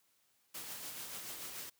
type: noise with tremolo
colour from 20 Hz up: white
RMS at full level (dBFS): -44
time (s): 0.54-1.7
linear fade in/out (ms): 10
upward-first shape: sine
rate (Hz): 6.9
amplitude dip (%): 35
effects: white hiss -74 dBFS RMS until 1.79 s + high-pass 80 Hz 12 dB/octave